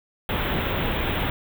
pink band-stop noise, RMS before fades -25 dBFS, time 0.29-1.3 s, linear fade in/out 2 ms, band 3700 to 15000 Hz, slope 96 dB/octave, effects none

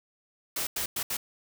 white noise bursts at uneven times, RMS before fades -31 dBFS, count 4, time 0.56-0.67 / 0.76-0.86 / 0.96-1.03 / 1.1-1.17 s, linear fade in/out 5 ms, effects none

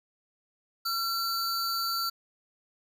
square tone pair together, 1361 / 4570 Hz, F6 / D8, -45 / -48 cents, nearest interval octave + major sixth, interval 2097 cents, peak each -32 / -31 dBFS, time 0.85-2.1 s, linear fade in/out 10 ms, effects none

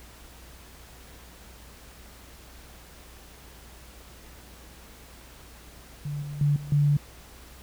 sine tone with level steps, 145.2 Hz, D3, 19 cents flat, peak -29 / -33 / -19 / -35 / -18 dBFS, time 6.05-6.97 s, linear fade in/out 5 ms, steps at 6.22 / 6.41 / 6.56 / 6.72 s, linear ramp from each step 2 ms, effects added 60 Hz sine -50 dBFS peak until 7.62 s + pink hiss -50 dBFS RMS until 7.62 s

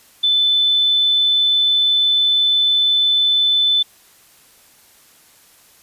sine tone, 3514 Hz, A7, 3 cents flat, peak -12 dBFS, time 0.23-3.83 s, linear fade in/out 10 ms, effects white hiss -50 dBFS RMS until 5.82 s + resampled to 32000 Hz

